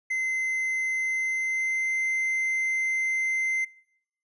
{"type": "tone with pitch glide", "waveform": "triangle", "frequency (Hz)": [2062, 2075], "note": ["C7", "C7"], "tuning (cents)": [-26, -15], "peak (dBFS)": -23, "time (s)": [0.1, 3.65], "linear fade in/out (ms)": 10, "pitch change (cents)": 11, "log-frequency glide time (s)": [0.92, 1.9], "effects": ["noise-tail reverb RT60 0.8 s tail -25 dB re dry", "resampled to 24000 Hz"]}